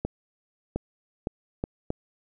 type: accelerating click train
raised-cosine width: 2 ms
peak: -14 dBFS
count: 5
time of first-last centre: 0.05-1.904 s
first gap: 710 ms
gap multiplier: 0.72
effects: none